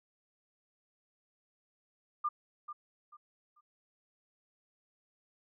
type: tone with echo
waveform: sine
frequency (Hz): 1200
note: D6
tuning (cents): +37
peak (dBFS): -29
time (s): 2.24-2.29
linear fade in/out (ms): 10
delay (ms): 440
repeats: 3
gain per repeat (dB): -11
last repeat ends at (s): 3.61
effects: none